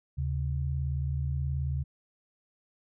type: tone pair together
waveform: sine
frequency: 76.1 / 134.77 Hz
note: D#2 / C#3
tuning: -38 / -48 cents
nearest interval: minor seventh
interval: 990 cents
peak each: -30 / -31 dBFS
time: 0.17-1.84 s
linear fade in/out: 20 ms
effects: none